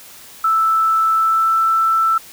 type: tone with pitch glide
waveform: sine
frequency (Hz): 1318.5 to 1327.7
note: E6 to E6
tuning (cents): 0 to +12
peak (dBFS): -12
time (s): 0.44-2.18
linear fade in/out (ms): 5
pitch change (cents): +12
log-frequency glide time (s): 1.13-1.58
effects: white hiss -40 dBFS RMS until 2.32 s